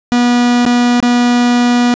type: tone with dropouts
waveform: 45% pulse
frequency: 242.7 Hz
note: B3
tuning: 30 cents flat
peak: -8 dBFS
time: 0.12-1.94 s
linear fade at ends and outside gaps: 0 ms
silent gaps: 0.652-0.663 / 1.002-1.027 s
effects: resampled to 16000 Hz + 8-bit